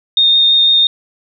sine tone with vibrato, 3672 Hz, A#7, 27 cents flat, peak -7 dBFS, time 0.17-0.87 s, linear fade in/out 2 ms, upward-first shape sine, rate 6 Hz, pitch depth 8 cents each way, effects none

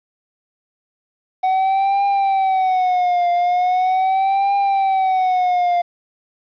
triangle tone with vibrato, 748 Hz, F#5, 19 cents sharp, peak -12 dBFS, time 1.43-5.82 s, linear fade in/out 10 ms, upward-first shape triangle, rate 0.4 Hz, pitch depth 120 cents each way, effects resampled to 11025 Hz + 8-bit

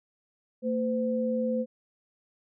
sine tone pair together, 227 / 511 Hz, A#3 / C5, -46 / -41 cents, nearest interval octave + major second, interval 1405 cents, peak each -28 dBFS, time 0.62-1.66 s, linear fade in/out 50 ms, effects none

